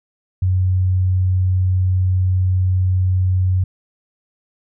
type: tone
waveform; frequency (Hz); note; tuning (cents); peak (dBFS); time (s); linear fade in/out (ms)
sine; 92.5; F#2; 0; -13; 0.42-3.64; 5
effects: none